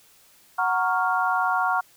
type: chord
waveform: sine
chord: Gb major seventh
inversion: none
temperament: equal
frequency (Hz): 740 / 932.3 / 1108.7 / 1396.9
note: Gb5 / Bb5 / Db6 / F6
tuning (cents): 0 / 0 / 0 / 0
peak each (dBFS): -25 / -27 / -26 / -25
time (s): 0.58-1.81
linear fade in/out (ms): 10
effects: white hiss -56 dBFS RMS until 1.96 s